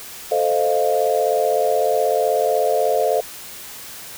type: chord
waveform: sine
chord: F dominant seventh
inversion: first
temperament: equal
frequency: 440 / 523.3 / 622.3 / 698.5 Hz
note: A4 / C5 / Eb5 / F5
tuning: 0 / 0 / 0 / 0 cents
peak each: -21 dBFS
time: 0.31-3.21 s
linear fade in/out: 10 ms
effects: white hiss -36 dBFS RMS until 4.17 s